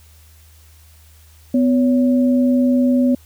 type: tone pair together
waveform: sine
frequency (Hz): 251.2 / 561.5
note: B3 / C#5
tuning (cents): +30 / +22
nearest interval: octave + major second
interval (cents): 1392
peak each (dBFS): -12 / -22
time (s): 1.54-3.15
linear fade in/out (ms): 5
effects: added 78 Hz sine -45 dBFS peak until 3.25 s + white hiss -52 dBFS RMS until 3.25 s